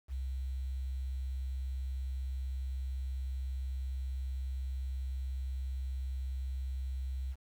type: tone with quantisation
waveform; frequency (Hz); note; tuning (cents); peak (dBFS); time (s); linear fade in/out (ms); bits
sine; 65.41; C2; 0; -34; 0.08-7.36; 50; 10
effects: none